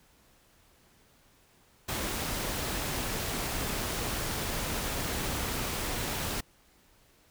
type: noise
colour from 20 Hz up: pink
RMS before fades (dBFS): -33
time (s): 1.88-6.41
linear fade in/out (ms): 10
effects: pink hiss -63 dBFS RMS until 7.3 s